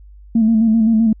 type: tone with vibrato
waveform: sine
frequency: 223.3 Hz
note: A3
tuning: 26 cents sharp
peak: -9 dBFS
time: 0.35-1.13 s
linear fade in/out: 5 ms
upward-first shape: square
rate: 7.7 Hz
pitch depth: 40 cents each way
effects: tanh soft clip ceiling -5 dBFS + added 50 Hz sine -38 dBFS peak until 1.2 s